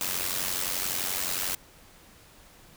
white noise with amplitude modulation, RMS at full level -27 dBFS, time 0.01-1.55 s, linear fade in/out 0 ms, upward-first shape sine, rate 91.5 Hz, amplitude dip 70%, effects pink hiss -54 dBFS RMS until 2.76 s

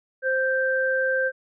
sine tone pair together, 523.3 / 1568.1 Hz, C5 / G6, 0 / 0 cents, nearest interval octave + perfect fifth, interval 1900 cents, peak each -23 dBFS, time 0.22-1.32 s, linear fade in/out 50 ms, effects none

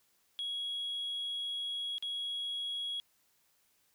sine tone with dropouts, 3322 Hz, G#7, in tune, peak -33 dBFS, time 0.39-3 s, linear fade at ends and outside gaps 0 ms, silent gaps 1.982-2.025 s, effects tanh soft clip ceiling -32 dBFS + white hiss -72 dBFS RMS until 3.94 s

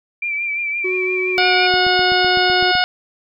sine tone with vibrato, 2349 Hz, D7, in tune, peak -19 dBFS, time 0.22-1.67 s, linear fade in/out 5 ms, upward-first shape triangle, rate 5.8 Hz, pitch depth 49 cents each way
triangle tone with pitch glide, 370 to 365.3 Hz, F#4 to F#4, 0 to -22 cents, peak -18 dBFS, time 0.84-2.72 s, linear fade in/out 10 ms, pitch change -22 cents, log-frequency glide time 1.11-2.5 s
harmonic tone, 727 Hz, F#5, 31 cents flat, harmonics 1 / 2 / 3 / 4 / 5 / 6 / 7, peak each -18 / -18 / -24 / -22 / -25 / -24 / -24 dBFS, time 1.38-2.84 s, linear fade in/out 0 ms
click train, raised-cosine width 3 ms, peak -18 dBFS, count 9, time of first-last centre 1.74-2.753 s, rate 7.9 Hz
effects none

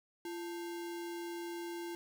sine tone with sample-and-hold, 342.3 Hz, F4, 35 cents flat, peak -39 dBFS, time 0.25-1.95 s, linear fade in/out 2 ms, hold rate 1225 Hz, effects none

